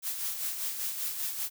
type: noise with tremolo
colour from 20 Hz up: blue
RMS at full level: -32 dBFS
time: 0.02-1.5 s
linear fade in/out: 50 ms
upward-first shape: sine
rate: 5.1 Hz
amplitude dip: 50%
effects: none